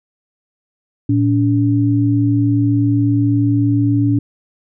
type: tone pair together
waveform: sine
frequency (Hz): 113.54 / 286.1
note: A#2 / D4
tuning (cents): -45 / -45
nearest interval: octave + major third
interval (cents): 1600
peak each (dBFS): -14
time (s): 1.09-4.19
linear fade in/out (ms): 5
effects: none